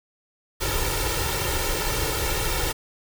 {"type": "noise with comb filter", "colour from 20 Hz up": "pink", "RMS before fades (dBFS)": -25, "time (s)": [0.6, 2.73], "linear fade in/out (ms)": 20, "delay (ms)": 2.2, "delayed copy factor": 0.9, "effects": []}